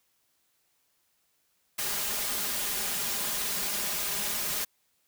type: noise with comb filter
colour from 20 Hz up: white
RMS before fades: -31 dBFS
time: 1.78-4.65 s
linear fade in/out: 10 ms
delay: 4.9 ms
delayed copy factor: +0.7
effects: white hiss -72 dBFS RMS until 5.07 s